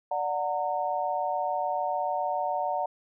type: chord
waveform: sine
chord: D augmented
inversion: none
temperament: just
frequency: 587.3 / 734.2 / 917.7 Hz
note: D5 / F#5 / A#5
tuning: 0 / -14 / -27 cents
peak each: -32 / -29 / -31 dBFS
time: 0.11-2.86 s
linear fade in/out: 5 ms
effects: none